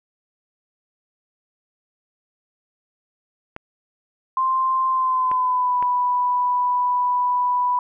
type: clicks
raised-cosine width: 0.5 ms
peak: -17 dBFS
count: 3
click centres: 3.564 / 5.315 / 5.826 s
type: tone with pitch glide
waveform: sine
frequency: 1046.5 to 987.8 Hz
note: C6 to B5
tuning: 0 to 0 cents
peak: -17 dBFS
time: 4.37-7.79 s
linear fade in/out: 2 ms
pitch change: -100 cents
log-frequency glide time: 4.89-5.79 s
effects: none